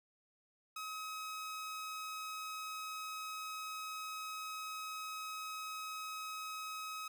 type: tone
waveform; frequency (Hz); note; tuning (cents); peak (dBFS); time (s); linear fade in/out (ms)
sawtooth; 1273; D#6; +39; -38; 0.76-7.08; 5
effects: none